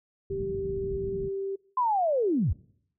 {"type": "low-pass noise", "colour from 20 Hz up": "white", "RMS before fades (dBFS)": -38, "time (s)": [0.3, 1.29], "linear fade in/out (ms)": 2, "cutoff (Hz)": 190, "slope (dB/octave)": 24}
{"type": "tone", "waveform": "sine", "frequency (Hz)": 390.8, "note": "G4", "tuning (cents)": -5, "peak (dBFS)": -29, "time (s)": [0.3, 1.56], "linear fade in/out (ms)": 10}
{"type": "linear sweep", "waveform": "sine", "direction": "down", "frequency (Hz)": [1039, 56.5], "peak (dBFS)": -22, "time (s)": [1.77, 2.53], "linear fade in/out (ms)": 5}
{"effects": ["noise-tail reverb RT60 0.7 s tail -24 dB re dry"]}